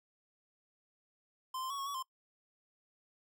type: tone with pitch steps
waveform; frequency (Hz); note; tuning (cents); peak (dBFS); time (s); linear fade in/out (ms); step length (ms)
square; 1038 / 1044 / 1121 / 1097 / 1132 / 1047; C6 / C6 / C#6 / C#6 / C#6 / C6; -14 / -4 / +19 / -18 / +36 / +1; -38; 1.54-2.026; 5; 81
effects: noise-tail reverb RT60 0.1 s tail -23 dB re dry